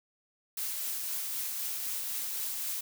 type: noise with tremolo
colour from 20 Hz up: blue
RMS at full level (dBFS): -34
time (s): 0.57-2.81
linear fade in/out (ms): 5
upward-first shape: triangle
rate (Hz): 3.9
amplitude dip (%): 25
effects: none